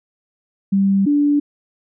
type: tone pair in turn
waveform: sine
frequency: 196 / 290.5 Hz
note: G3 / D4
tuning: 0 / -19 cents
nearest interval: perfect fifth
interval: 681 cents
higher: second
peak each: -12 dBFS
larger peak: neither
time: 0.72-1.06 / 1.06-1.4 s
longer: neither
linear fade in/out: 10 ms
effects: none